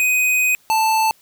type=tone pair in turn; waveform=square; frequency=2500 / 881.7 Hz; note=D#7 / A5; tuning=+8 / +3 cents; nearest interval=octave + tritone; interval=1805 cents; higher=first; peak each=-15 dBFS; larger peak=neither; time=0-0.55 / 0.7-1.11 s; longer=first; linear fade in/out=0 ms; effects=white hiss -55 dBFS RMS until 1.21 s